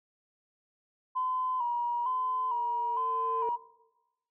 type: tone with vibrato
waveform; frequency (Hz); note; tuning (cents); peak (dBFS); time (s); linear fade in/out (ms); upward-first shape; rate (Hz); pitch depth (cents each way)
sine; 987.8; B5; 0; -27; 1.15-3.57; 20; square; 1.1; 57
type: tone with exponential growth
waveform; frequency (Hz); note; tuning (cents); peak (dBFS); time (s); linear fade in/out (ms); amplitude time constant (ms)
sine; 453; A#4; -50; -31; 1.55-3.49; 1; 420
effects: noise-tail reverb RT60 1.0 s tail -19 dB re dry + tanh soft clip ceiling -19 dBFS